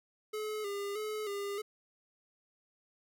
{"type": "tone with vibrato", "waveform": "square", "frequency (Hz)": 415.3, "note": "G#4", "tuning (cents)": 0, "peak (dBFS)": -36, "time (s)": [0.33, 1.62], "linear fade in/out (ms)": 10, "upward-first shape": "square", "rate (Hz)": 1.6, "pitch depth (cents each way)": 53, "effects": []}